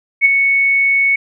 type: tone with ADSR envelope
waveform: sine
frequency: 2215 Hz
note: C#7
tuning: 2 cents flat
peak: -4 dBFS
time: 0.21-1.16 s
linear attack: 40 ms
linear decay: 20 ms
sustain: -6 dB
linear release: 7 ms
effects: none